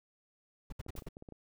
brown noise bursts, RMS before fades -40 dBFS, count 5, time 0.7-1.088 s, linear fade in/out 5 ms, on 24 ms, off 67 ms
clicks, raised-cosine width 2 ms, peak -35 dBFS, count 8, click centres 0.864 / 0.953 / 1.022 / 1.07 / 1.169 / 1.224 / 1.288 / 1.323 s
white noise with exponential decay, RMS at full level -47 dBFS, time 0.96-1.07 s, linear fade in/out 5 ms, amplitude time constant 23 ms
effects none

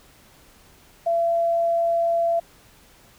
sine tone, 676 Hz, E5, 43 cents sharp, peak -18 dBFS, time 1.06-2.4 s, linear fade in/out 10 ms, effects pink hiss -53 dBFS RMS until 3.18 s

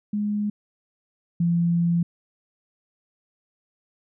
sine tone pair in turn, 207.9 / 170.71 Hz, G#3 / F3, +2 / -39 cents, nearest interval minor third, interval 341 cents, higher first, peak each -22 / -18 dBFS, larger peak second, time 0.13-0.5 / 1.4-2.03 s, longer second, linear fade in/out 5 ms, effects none

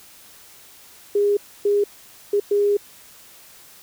sine tone bursts at uneven times, 408.3 Hz, G#4, 29 cents flat, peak -15 dBFS, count 4, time 1.15-1.37 / 1.65-1.84 / 2.33-2.4 / 2.51-2.77 s, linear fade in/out 5 ms, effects white hiss -47 dBFS RMS until 3.82 s

